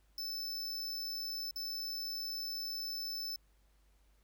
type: tone with dropouts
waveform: square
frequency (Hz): 5274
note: E8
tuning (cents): 0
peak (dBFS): -38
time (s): 0.18-3.36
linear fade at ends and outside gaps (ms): 2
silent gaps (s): 1.51-1.559
effects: added 50 Hz sine -66 dBFS peak until 4.23 s + pink hiss -75 dBFS RMS until 4.23 s